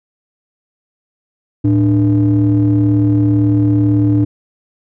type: ring-modulated tone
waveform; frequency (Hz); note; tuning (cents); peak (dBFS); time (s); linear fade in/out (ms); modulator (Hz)
triangle; 92.5; F#2; 0; -4; 1.64-4.25; 10; 204
effects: none